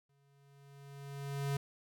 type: tone with exponential growth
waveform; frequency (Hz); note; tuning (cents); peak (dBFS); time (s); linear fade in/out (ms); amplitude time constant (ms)
square; 140; C#3; +18; -32; 0.09-1.57; 5; 320
effects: none